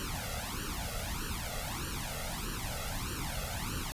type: noise with flanger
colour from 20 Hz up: pink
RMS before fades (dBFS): -37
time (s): 0-3.92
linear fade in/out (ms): 0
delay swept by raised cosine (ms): 0.69 to 1.52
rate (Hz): 1.6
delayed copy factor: +0.95
effects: resampled to 32000 Hz